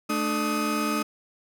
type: tone cluster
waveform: 35% pulse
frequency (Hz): 218.6 / 298.6 / 1258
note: A3 / D4 / D#6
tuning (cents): -11 / +29 / +19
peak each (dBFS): -27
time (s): 0.09-1.03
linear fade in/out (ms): 10
effects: none